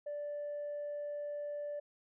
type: tone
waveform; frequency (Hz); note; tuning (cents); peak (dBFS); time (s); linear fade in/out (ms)
sine; 585; D5; -7; -36; 0.06-1.8; 10
effects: tanh soft clip ceiling -35 dBFS